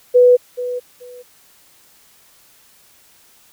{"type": "tone with echo", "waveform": "sine", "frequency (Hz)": 493.9, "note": "B4", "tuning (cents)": 0, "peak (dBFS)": -6, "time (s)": [0.14, 0.37], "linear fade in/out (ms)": 20, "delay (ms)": 430, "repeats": 2, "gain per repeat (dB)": -14, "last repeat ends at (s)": 1.23, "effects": ["white hiss -51 dBFS RMS until 3.52 s"]}